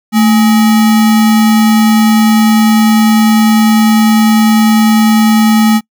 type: tone with sample-and-hold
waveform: sine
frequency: 220 Hz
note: A3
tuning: in tune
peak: -4 dBFS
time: 0.12-5.81 s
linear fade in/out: 50 ms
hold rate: 1050 Hz
effects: noise-tail reverb RT60 0.1 s tail -26 dB re dry